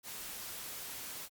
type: noise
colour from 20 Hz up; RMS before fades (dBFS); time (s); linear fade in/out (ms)
white; -44; 0.03-1.29; 50
effects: Opus 48 kbps